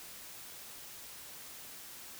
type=silence; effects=white hiss -49 dBFS RMS until 2.19 s